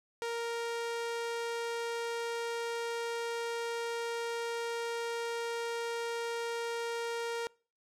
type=tone with low-pass filter; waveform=sawtooth; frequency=466.2 Hz; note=A#4; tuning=in tune; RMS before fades=-36 dBFS; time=0.22-7.47 s; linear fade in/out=0 ms; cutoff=10000 Hz; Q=0.55; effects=noise-tail reverb RT60 0.4 s tail -25 dB re dry